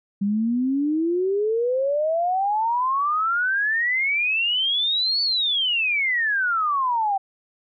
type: exponential two-way sweep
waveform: sine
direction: up then down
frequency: 196 to 4522 to 765 Hz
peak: -19 dBFS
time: 0.21-7.18 s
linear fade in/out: 10 ms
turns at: 5.22 s
effects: none